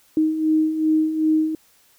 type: beating tone pair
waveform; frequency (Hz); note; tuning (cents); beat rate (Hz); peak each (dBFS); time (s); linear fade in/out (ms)
sine; 311.1 / 313.7; D#4 / D#4; 0 / +14; 2.6; -24 / -17; 0.17-1.55; 2
effects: white hiss -57 dBFS RMS until 1.98 s